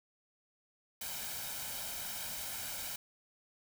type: noise with comb filter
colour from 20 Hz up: white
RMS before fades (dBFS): -41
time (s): 1.01-2.96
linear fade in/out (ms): 5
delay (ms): 1.3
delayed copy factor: +0.6
effects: none